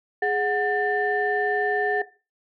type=tone cluster; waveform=sine; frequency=415.8 / 735 / 1786 Hz; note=G#4 / F#5 / A6; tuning=+2 / -12 / +25 cents; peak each=-24 dBFS; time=0.22-2.02 s; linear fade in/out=5 ms; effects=noise-tail reverb RT60 0.3 s tail -17 dB re dry + tanh soft clip ceiling -12 dBFS